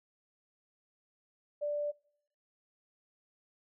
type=tone; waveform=sine; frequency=587.3 Hz; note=D5; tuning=in tune; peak=-31 dBFS; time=1.61-1.92 s; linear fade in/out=20 ms; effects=noise-tail reverb RT60 0.7 s tail -24 dB re dry